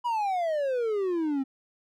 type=exponential sweep; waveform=triangle; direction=down; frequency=987.8 to 261.6 Hz; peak=-23 dBFS; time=0.04-1.44 s; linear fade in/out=20 ms; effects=none